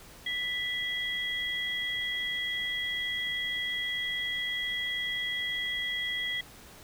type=tone pair together; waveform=sine; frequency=1975.5 / 3298 Hz; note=B6 / G#7; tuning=0 / -13 cents; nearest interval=major sixth; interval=887 cents; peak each=-32 / -33 dBFS; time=0.26-6.41 s; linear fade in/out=5 ms; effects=pink hiss -51 dBFS RMS until 6.83 s